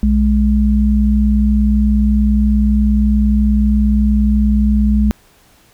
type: tone pair together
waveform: sine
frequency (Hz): 61.57 / 210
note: B1 / G#3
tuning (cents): -5 / +19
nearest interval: octave + major sixth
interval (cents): 2124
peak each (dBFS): -12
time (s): 0.03-5.11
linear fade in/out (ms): 0
effects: pink hiss -50 dBFS RMS until 5.73 s